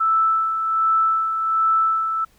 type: tone with tremolo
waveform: sine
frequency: 1318.5 Hz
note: E6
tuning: in tune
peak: -14 dBFS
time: 0-2.25 s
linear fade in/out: 10 ms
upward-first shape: sine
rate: 1.3 Hz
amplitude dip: 50%
effects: pink hiss -58 dBFS RMS until 2.38 s